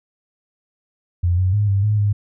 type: tone with pitch steps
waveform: sine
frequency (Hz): 87.7 / 92.7 / 103.9 / 98.7 / 105.8 / 102.9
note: F2 / F#2 / G#2 / G2 / G#2 / G#2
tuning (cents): +8 / +4 / +1 / +12 / +33 / -16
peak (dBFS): -14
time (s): 1.23-2.13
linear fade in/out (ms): 10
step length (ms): 150
effects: none